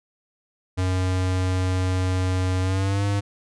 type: tone with pitch glide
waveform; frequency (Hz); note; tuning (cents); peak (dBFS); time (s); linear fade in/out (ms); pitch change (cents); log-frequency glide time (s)
square; 92.5 to 100.87; F#2 to G2; 0 to +50; -21; 0.77-3.21; 20; +150; 2.61-3.04
effects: resampled to 22050 Hz